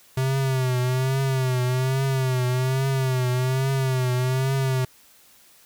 square tone with vibrato, 130.1 Hz, C3, 9 cents flat, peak -21 dBFS, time 0.17-4.85 s, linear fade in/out 5 ms, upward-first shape triangle, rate 1.2 Hz, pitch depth 78 cents each way, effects white hiss -54 dBFS RMS until 5.65 s

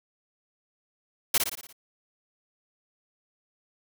white noise with echo, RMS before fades -21 dBFS, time 1.34-1.38 s, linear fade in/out 5 ms, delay 58 ms, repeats 6, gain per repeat -5 dB, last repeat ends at 1.728 s, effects none

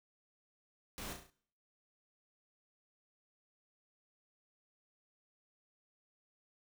pink noise with echo, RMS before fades -45 dBFS, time 0.98-1.13 s, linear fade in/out 0 ms, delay 34 ms, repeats 5, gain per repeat -5 dB, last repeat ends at 1.3 s, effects noise-tail reverb RT60 0.6 s tail -21 dB re dry

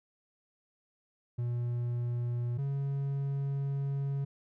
triangle tone pair in turn, 120.4 / 138.89 Hz, B2 / C#3, -44 / +4 cents, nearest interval major second, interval 248 cents, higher second, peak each -28 dBFS, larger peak neither, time 1.38-2.58 / 2.58-4.25 s, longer second, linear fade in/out 10 ms, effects none

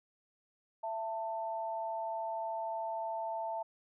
sine tone pair together, 666.7 / 890 Hz, E5 / A5, +19 / +20 cents, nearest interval perfect fourth, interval 501 cents, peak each -38 / -37 dBFS, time 0.83-3.63 s, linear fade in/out 10 ms, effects none

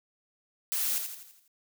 blue noise with echo, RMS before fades -30 dBFS, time 0.72-0.98 s, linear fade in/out 0 ms, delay 83 ms, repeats 6, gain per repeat -6 dB, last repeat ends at 1.478 s, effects none

